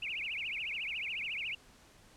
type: tone with vibrato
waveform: sine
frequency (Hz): 2497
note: D#7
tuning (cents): +6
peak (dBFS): -35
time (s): 0.02-1.55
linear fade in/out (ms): 5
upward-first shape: triangle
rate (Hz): 14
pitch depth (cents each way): 300
effects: pink hiss -60 dBFS RMS until 2.16 s + low-pass 10000 Hz 12 dB/octave